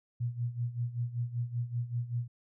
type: tone with tremolo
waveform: sine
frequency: 120 Hz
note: B2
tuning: 49 cents flat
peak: -28 dBFS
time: 0.2-2.28 s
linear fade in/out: 10 ms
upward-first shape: sine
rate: 5.2 Hz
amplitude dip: 80%
effects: none